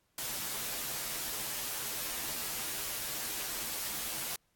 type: noise with comb filter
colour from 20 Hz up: white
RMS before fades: -37 dBFS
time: 0.18-4.36 s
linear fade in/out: 2 ms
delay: 11 ms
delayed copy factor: -0.95
effects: pink hiss -75 dBFS RMS until 4.55 s + AAC 64 kbps